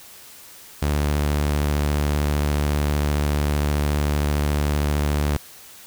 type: tone with vibrato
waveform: sawtooth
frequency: 73.42 Hz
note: D2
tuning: in tune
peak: -15 dBFS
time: 0.82-5.37 s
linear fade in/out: 5 ms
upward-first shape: sine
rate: 15 Hz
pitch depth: 23 cents each way
effects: white hiss -44 dBFS RMS until 5.86 s